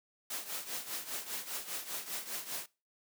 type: noise with tremolo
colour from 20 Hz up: white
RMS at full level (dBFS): -37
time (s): 0.3-2.66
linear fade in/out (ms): 5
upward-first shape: triangle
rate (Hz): 5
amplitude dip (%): 80
effects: noise-tail reverb RT60 0.3 s tail -22 dB re dry + high-pass 200 Hz 12 dB/octave